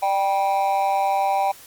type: tone with amplitude modulation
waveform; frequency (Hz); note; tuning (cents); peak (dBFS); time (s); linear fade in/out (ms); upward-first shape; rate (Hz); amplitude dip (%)
triangle; 784; G5; 0; -12; 0.02-1.52; 10; sine; 189; 90
effects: white hiss -45 dBFS RMS until 1.66 s + Opus 48 kbps